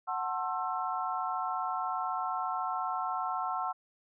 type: chord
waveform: sine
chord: F# half-diminished seventh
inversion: none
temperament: just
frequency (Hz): 740 / 888 / 1065.6 / 1332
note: F#5 / A5 / C6 / E6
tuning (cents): 0 / +16 / +31 / +18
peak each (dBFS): -35 / -38 / -36 / -36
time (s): 0.07-3.73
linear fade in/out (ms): 20
effects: none